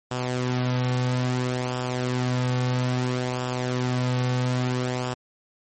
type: tone with flanger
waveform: sawtooth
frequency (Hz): 125.6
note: B2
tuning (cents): +30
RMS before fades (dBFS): -25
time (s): 0.11-5.14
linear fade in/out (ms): 5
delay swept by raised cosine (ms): 0.47 to 3.07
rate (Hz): 0.6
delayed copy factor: -0.5
effects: MP3 32 kbps